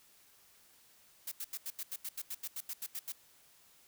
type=noise bursts; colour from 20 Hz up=blue; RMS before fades=-40 dBFS; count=15; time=1.27-3.122 s; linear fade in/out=5 ms; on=46 ms; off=83 ms; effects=white hiss -64 dBFS RMS until 3.87 s